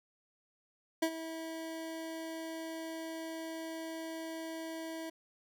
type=tone with ADSR envelope; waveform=25% pulse; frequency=324.5 Hz; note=E4; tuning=27 cents flat; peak=-23 dBFS; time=1.02-5.1 s; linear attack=8 ms; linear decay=69 ms; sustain=-13 dB; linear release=8 ms; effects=none